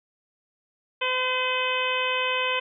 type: harmonic tone with a mistuned harmonic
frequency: 510 Hz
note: C5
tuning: 44 cents flat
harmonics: 1 / 2 / 3 / 4 / 5 / 6 / 7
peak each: -30 / -29 / -33 / -33 / -28 / -30 / -39 dBFS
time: 1.01-2.6 s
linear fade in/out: 10 ms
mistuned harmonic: 7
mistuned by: -28 cents
effects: none